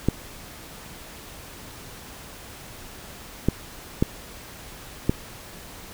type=clicks; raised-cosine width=3 ms; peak=-5 dBFS; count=4; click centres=0.086 / 3.486 / 4.025 / 5.095 s; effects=pink hiss -42 dBFS RMS until 5.93 s